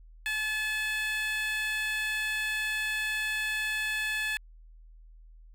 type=tone with high-pass filter; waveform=15% pulse; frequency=862 Hz; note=A5; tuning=36 cents flat; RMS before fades=-31 dBFS; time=0.26-4.37 s; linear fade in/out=0 ms; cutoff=1900 Hz; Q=2.7; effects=added 40 Hz sine -49 dBFS peak until 5.54 s